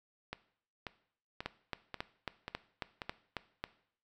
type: two click trains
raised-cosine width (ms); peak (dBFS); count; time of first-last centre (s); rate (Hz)
0.3; -20 / -23; 9 / 6; 1.46-3.64 / 0.33-3.018; 3.67 / 1.86
effects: noise-tail reverb RT60 0.6 s tail -17 dB re dry